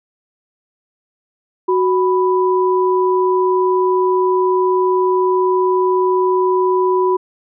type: tone pair together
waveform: sine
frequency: 370.8 / 989.9 Hz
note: F#4 / B5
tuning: +4 / +4 cents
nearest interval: octave + perfect fourth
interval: 1700 cents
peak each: -13 / -17 dBFS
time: 1.68-7.17 s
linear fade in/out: 10 ms
effects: none